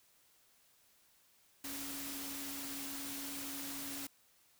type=tone in noise; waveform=sine; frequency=278.1 Hz; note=C#4; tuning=6 cents sharp; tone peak=-47 dBFS; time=1.64-4.07 s; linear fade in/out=5 ms; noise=white; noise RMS=-44 dBFS; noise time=1.64-4.07 s; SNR=-6 dB; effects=white hiss -69 dBFS RMS until 4.59 s